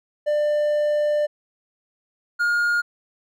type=tone pair in turn; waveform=triangle; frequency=595 / 1422.5 Hz; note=D5 / F6; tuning=+22 / +31 cents; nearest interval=octave + minor third; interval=1509 cents; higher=second; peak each=-16 dBFS; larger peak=neither; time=0.26-1.27 / 2.39-2.82 s; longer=first; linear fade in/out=20 ms; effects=none